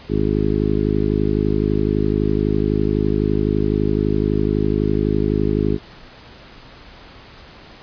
harmonic tone, 51.91 Hz, G#1, in tune, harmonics 1 / 2 / 3 / 4 / 5 / 6 / 7 / 8, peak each -24 / -24 / -24 / -24 / -24 / -24 / -24 / -24 dBFS, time 0.08-5.79 s, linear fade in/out 50 ms, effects pink hiss -42 dBFS RMS until 7.82 s + resampled to 11025 Hz

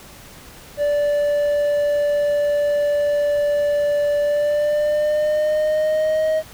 triangle tone with pitch glide, 583 to 628.5 Hz, D5 to D#5, -13 to +17 cents, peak -14 dBFS, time 0.77-6.43 s, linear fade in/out 50 ms, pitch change +130 cents, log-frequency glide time 4.2-6.29 s, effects pink hiss -42 dBFS RMS until 6.53 s

